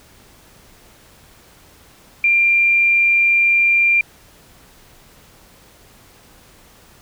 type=tone; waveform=sine; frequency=2382 Hz; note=D7; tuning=24 cents sharp; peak=-11 dBFS; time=2.24-4.01 s; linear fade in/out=2 ms; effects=pink hiss -48 dBFS RMS until 7.01 s